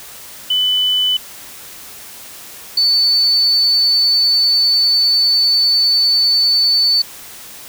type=tone pair in turn; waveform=sine; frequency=3000 / 4495 Hz; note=F#7 / C#8; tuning=+23 / +23 cents; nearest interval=perfect fifth; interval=700 cents; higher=second; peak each=-12 / -10 dBFS; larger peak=second; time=0.5-1.17 / 2.77-7.02 s; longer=second; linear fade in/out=5 ms; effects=white hiss -35 dBFS RMS until 7.68 s